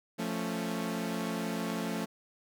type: chord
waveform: sawtooth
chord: F augmented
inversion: none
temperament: equal with one note detuned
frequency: 174.61 / 221.3 / 277.2 Hz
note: F3 / A3 / C#4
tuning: 0 / +10 / 0 cents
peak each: -33 / -31 / -35 dBFS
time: 0.18-2.06 s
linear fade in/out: 20 ms
effects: none